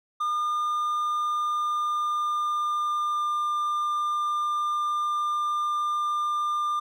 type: tone with pitch glide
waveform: triangle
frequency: 1210 to 1198.9 Hz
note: D#6 to D6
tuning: -49 to +35 cents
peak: -22 dBFS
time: 0.2-6.8 s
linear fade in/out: 10 ms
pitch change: -16 cents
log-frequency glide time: 0.4-3.73 s
effects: none